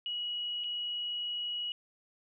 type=tone with dropouts; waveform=sine; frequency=2913 Hz; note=F#7; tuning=28 cents flat; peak=-33 dBFS; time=0.06-1.72 s; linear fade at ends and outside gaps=1 ms; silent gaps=0.638-0.642 s; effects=none